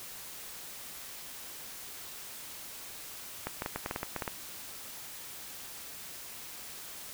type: clicks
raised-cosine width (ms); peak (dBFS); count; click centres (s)
0.5; -18; 11; 3.47 / 3.621 / 3.661 / 3.76 / 3.861 / 3.911 / 3.961 / 4.031 / 4.163 / 4.222 / 4.278
effects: white hiss -45 dBFS RMS until 7.13 s

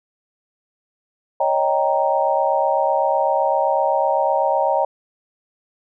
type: chord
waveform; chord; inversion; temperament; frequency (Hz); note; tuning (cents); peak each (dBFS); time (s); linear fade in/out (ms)
sine; Eb dominant seventh; third; equal; 554.4 / 622.3 / 784 / 932.3; Db5 / Eb5 / G5 / Bb5; 0 / 0 / 0 / 0; -21; 1.4-4.85; 5
effects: none

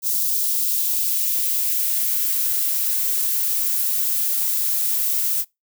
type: noise with high-pass filter sweep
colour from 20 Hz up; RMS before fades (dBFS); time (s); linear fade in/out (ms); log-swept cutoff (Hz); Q
violet; -21; 0.02-5.45; 50; 4700 to 260; 1.1
effects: noise-tail reverb RT60 0.2 s tail -24 dB re dry

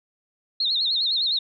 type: tone with vibrato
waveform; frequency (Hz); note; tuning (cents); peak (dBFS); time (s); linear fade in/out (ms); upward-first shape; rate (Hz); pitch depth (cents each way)
sine; 3951; B7; 0; -20; 0.6-1.39; 5; sine; 9.8; 160
effects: none

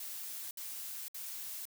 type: noise bursts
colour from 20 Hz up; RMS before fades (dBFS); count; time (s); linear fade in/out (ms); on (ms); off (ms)
blue; -43; 3; 0-1.654; 2; 510; 62
effects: none

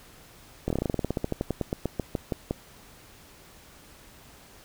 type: slowing click train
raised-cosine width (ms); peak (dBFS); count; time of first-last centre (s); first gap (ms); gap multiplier
2; -13; 24; 0.68-2.509; 23; 1.1
effects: pink hiss -52 dBFS RMS until 4.64 s

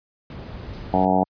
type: noise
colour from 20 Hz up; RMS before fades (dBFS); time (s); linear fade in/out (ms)
brown; -31; 0.3-1.05; 2
type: noise with exponential decay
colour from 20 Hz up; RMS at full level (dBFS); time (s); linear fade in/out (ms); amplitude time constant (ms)
blue; -39; 0.73-1.29; 5; 120
type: harmonic tone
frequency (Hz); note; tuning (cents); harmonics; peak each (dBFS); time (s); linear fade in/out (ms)
93.5; F#2; +19; 1 / 2 / 3 / 4 / 5 / 6 / 7 / 8 / 9 / 10; -34 / -22 / -24 / -31 / -28 / -29 / -24 / -22 / -24 / -33; 0.93-1.24; 10
effects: high-pass 60 Hz 12 dB/octave + resampled to 11025 Hz

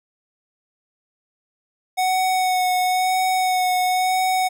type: tone with vibrato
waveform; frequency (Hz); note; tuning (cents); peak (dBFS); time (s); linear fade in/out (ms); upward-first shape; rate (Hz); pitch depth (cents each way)
square; 740; F#5; 0; -18; 1.97-4.49; 20; sine; 0.98; 17
effects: none

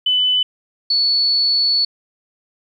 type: tone pair in turn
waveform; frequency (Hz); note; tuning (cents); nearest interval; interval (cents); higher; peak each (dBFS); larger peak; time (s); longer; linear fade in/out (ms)
sine; 3002 / 4430; F#7 / C#8; +24 / -2; perfect fifth; 674; second; -13; neither; 0.06-0.43 / 0.9-1.85; second; 5
effects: 9-bit

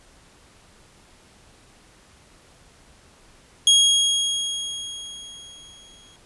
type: tone with exponential decay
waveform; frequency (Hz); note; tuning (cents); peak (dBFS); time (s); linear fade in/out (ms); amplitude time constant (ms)
sawtooth; 3285; G#7; -20; -8; 3.67-6.16; 2; 540
effects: pink hiss -53 dBFS RMS until 6.25 s + resampled to 24000 Hz

